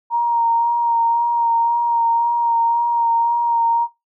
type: tone with vibrato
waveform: sine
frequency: 935 Hz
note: A#5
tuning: 5 cents sharp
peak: -14 dBFS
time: 0.1-3.88 s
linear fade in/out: 50 ms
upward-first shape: sine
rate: 1.9 Hz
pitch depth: 19 cents each way
effects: noise-tail reverb RT60 0.2 s tail -18 dB re dry